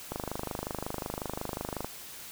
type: click train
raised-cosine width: 1 ms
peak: -19 dBFS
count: 45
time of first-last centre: 0.12-1.845 s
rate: 25.5 Hz
effects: white hiss -45 dBFS RMS until 2.31 s